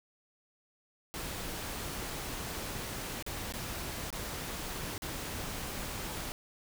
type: noise with dropouts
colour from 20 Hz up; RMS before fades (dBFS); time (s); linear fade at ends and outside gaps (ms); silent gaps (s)
pink; -39; 1.14-6.32; 0; 3.225-3.264 / 3.523-3.538 / 4.104-4.127 / 4.979-5.021
effects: none